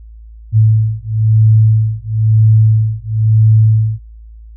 sine beating tone pair, 109.2 / 110.2 Hz, A2 / A2, -13 / +3 cents, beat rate 1 Hz, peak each -10 dBFS, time 0.52-4 s, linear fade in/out 50 ms, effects added 55 Hz sine -32 dBFS peak until 4.56 s

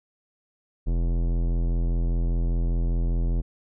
sine tone with tanh clipping, 42.51 Hz, F1, 46 cents flat, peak -23 dBFS, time 0.86-3.42 s, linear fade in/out 20 ms, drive 18 dB, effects none

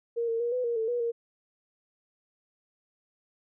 sine tone with pitch steps, 468 / 457.2 / 475 / 501 / 471 / 445.6 / 483.3 / 466.7 Hz, A#4 / A#4 / A#4 / B4 / A#4 / A4 / B4 / A#4, +7 / -34 / +33 / +25 / +18 / +22 / -38 / +2 cents, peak -26 dBFS, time 0.16-1.12 s, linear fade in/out 20 ms, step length 120 ms, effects none

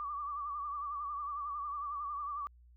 sine tone with vibrato, 1162 Hz, D6, 19 cents flat, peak -36 dBFS, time 0-2.47 s, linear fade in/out 0 ms, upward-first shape sine, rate 11 Hz, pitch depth 68 cents each way, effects added 60 Hz sine -57 dBFS peak until 2.76 s

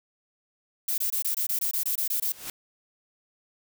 violet noise bursts, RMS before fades -27 dBFS, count 12, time 0.88-2.322 s, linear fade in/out 5 ms, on 100 ms, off 22 ms
white noise with exponential growth, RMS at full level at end -33 dBFS, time 2.15-2.5 s, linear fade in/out 2 ms, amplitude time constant 74 ms
effects none

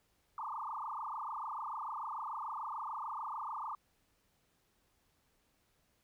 sine tone with frequency modulation, 1046 Hz, C6, 1 cent flat, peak -38 dBFS, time 0.38-3.75 s, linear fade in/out 2 ms, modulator 26.8 Hz, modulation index 6.9, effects pink hiss -75 dBFS RMS until 6.03 s

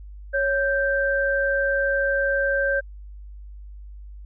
sine tone pair together, 554.4 / 1568 Hz, C#5 / G6, 0 / 0 cents, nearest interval octave + tritone, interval 1800 cents, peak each -22 dBFS, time 0.33-2.81 s, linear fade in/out 20 ms, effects added 50 Hz sine -37 dBFS peak until 4.25 s

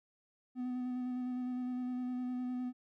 triangle tone with vibrato, 250.3 Hz, B3, 23 cents sharp, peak -33 dBFS, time 0.55-2.73 s, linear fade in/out 50 ms, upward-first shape square, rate 9.8 Hz, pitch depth 13 cents each way, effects none

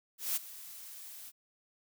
blue noise with ADSR envelope, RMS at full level -31 dBFS, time 0.18-1.32 s, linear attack 180 ms, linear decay 22 ms, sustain -17 dB, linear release 37 ms, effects none

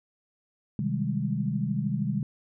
sine chord, Ab major seventh, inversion first, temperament just, 129.78 / 155.74 / 194.67 / 207.7 Hz, C3 / Eb3 / G3 / Ab3, -14 / +2 / -12 / 0 cents, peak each -31 dBFS, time 0.79-2.23 s, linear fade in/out 2 ms, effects none

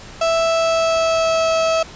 35% pulse tone with pitch glide, 659.3 to 650.6 Hz, E5 to E5, 0 to -23 cents, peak -13 dBFS, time 0.21-1.83 s, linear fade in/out 5 ms, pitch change -23 cents, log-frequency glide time 0.4-1.53 s, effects pink hiss -38 dBFS RMS until 1.95 s + resampled to 16000 Hz

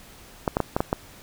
clicks, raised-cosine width 1 ms, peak -7 dBFS, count 6, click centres 0.478 / 0.569 / 0.603 / 0.765 / 0.805 / 0.929 s, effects pink hiss -48 dBFS RMS until 1.22 s

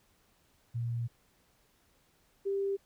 sine tone pair in turn, 117.8 / 394.6 Hz, A#2 / G4, +19 / +11 cents, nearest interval octave + major sixth, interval 2092 cents, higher second, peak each -31 / -29 dBFS, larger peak second, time 0.74-1.08 / 2.45-2.77 s, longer first, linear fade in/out 20 ms, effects pink hiss -69 dBFS RMS until 2.85 s

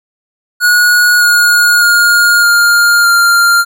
square tone with pitch steps, 1453 / 1438 / 1423.1 / 1408.4 / 1393.8 Hz, F#6 / F#6 / F6 / F6 / F6, -32 / -50 / +32 / +14 / -4 cents, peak -6 dBFS, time 0.6-3.65 s, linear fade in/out 50 ms, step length 610 ms, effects none

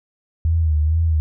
sine tone with vibrato, 79 Hz, D#2, 27 cents sharp, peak -14 dBFS, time 0.45-1.2 s, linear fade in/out 0 ms, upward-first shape sine, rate 2.2 Hz, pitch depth 78 cents each way, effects none

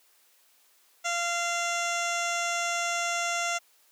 15% pulse tone with low-pass filter, 690 Hz, F5, 21 cents flat, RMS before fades -29 dBFS, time 1.04-3.59 s, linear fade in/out 20 ms, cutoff 6500 Hz, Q 2.3, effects white hiss -63 dBFS RMS until 3.91 s + high-pass 400 Hz 12 dB/octave

